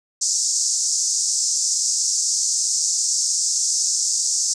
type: band-pass noise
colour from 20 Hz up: white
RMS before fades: -21 dBFS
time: 0.21-4.54 s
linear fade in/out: 10 ms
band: 5200 to 7800 Hz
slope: 48 dB/octave
effects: resampled to 22050 Hz